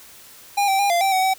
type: tone with pitch steps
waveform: square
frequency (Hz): 809 / 776 / 805 / 691 / 778 / 752 / 762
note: G#5 / G5 / G5 / F5 / G5 / F#5 / G5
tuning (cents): -46 / -18 / +46 / -19 / -13 / +28 / -49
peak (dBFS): -17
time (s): 0.57-1.34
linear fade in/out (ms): 10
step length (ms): 110
effects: white hiss -45 dBFS RMS until 1.38 s